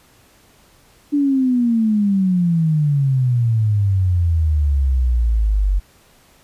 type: exponential sweep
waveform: sine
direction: down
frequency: 293.7 to 46.25 Hz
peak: -13 dBFS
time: 1.12-5.8 s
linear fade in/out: 20 ms
effects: pink hiss -52 dBFS RMS until 6.43 s + resampled to 32000 Hz